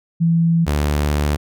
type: tone pair in turn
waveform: sine / sawtooth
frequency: 166.6 / 73.64 Hz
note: E3 / D2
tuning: +19 / +5 cents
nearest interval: octave + major second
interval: 1414 cents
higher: first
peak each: -12 dBFS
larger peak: neither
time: 0.2-0.66 / 0.66-1.37 s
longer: second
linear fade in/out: 20 ms
effects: none